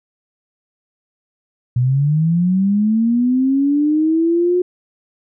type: linear sweep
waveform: sine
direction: up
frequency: 120 to 363.1 Hz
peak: -12 dBFS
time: 1.76-4.62 s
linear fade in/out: 5 ms
effects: none